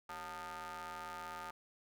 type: ring-modulated tone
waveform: sawtooth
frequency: 168.7 Hz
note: E3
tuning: 40 cents sharp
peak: -37 dBFS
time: 0.09-1.51 s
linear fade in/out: 5 ms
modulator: 1060 Hz
effects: none